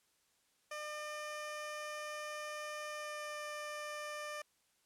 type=tone with pitch glide; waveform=15% pulse; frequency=602 to 597.8 Hz; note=D5 to D5; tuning=+43 to +31 cents; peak=-35 dBFS; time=0.71-4.42 s; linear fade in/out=5 ms; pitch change=-12 cents; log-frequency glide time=2.89-3.43 s; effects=white hiss -75 dBFS RMS until 4.85 s + low-pass 11000 Hz 12 dB/octave